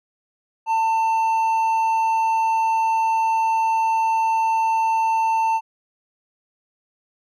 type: tone with hard clipping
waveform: triangle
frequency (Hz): 895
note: A5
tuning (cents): +29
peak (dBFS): -18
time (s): 0.66-5.61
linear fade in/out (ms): 50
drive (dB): 7
effects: none